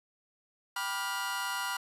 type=chord; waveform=sawtooth; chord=G dominant seventh; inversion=none; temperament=just; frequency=784 / 980 / 1176 / 1411.2 Hz; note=G5 / B5 / D6 / F6; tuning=0 / -14 / +2 / +18 cents; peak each=-38 / -32 / -38 / -32 dBFS; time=0.76-1.77 s; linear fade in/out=5 ms; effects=resampled to 32000 Hz